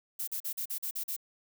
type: noise bursts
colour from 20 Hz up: violet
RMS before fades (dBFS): -35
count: 8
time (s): 0.19-1.165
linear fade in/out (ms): 10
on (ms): 86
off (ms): 41
effects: none